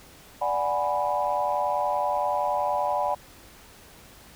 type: chord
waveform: sine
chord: G# half-diminished seventh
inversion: second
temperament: equal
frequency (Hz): 587.3 / 740 / 830.6 / 987.8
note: D5 / F#5 / G#5 / B5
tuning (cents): 0 / 0 / 0 / 0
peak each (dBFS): -28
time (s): 0.41-3.15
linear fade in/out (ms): 10
effects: tanh soft clip ceiling -12 dBFS + pink hiss -50 dBFS RMS until 4.35 s